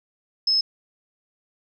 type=tone; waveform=sine; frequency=5190 Hz; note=E8; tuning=28 cents flat; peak=-17 dBFS; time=0.47-0.61 s; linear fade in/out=5 ms; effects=none